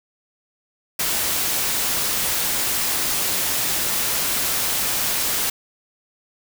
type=noise; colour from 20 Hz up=white; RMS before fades=-22 dBFS; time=0.99-5.5 s; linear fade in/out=5 ms; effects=none